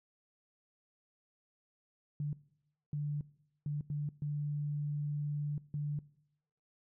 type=tone bursts at uneven times; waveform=sine; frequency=146.83 Hz; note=D3; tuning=in tune; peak=-33 dBFS; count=6; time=2.2-2.33 / 2.93-3.21 / 3.66-3.81 / 3.9-4.09 / 4.22-5.58 / 5.74-5.99 s; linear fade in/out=2 ms; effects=noise-tail reverb RT60 0.8 s tail -21 dB re dry